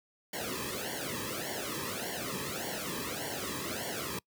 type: noise with flanger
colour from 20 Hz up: pink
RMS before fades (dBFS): -37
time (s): 0.33-4.19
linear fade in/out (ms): 5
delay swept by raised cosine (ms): 0.79 to 1.41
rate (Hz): 1.7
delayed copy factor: -0.95
effects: noise-tail reverb RT60 0.1 s tail -25 dB re dry + high-pass 80 Hz 12 dB/octave